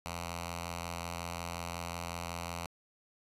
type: tone with notch filter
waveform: 5% pulse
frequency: 85.5 Hz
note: F2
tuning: 36 cents flat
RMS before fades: -40 dBFS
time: 0.06-2.66 s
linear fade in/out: 0 ms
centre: 350 Hz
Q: 0.58
effects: resampled to 32000 Hz